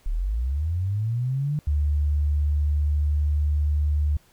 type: linear sweep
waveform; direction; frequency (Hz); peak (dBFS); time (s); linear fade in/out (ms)
sine; up; 33 to 152; -22; 0.06-1.59; 0
type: tone with pitch glide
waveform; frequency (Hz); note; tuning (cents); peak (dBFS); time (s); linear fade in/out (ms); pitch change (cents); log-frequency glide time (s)
sine; 73.6 to 74.15; D2 to D2; +4 to +17; -19; 1.67-4.17; 5; +13; 2.31-3.41
effects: pink hiss -59 dBFS RMS until 4.32 s